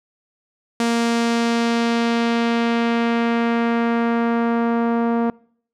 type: tone with low-pass filter sweep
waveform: sawtooth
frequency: 233.1 Hz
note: A#3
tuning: in tune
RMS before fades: -19 dBFS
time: 0.8-5.3 s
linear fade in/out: 2 ms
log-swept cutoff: 8000 to 980 Hz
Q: 0.95
effects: noise-tail reverb RT60 0.6 s tail -25 dB re dry